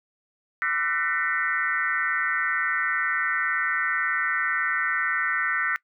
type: tone with frequency modulation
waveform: sine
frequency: 1661.2 Hz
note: G#6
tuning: in tune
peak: -22 dBFS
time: 0.62-5.76 s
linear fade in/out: 0 ms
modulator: 158 Hz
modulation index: 2.4
effects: noise-tail reverb RT60 0.1 s tail -22 dB re dry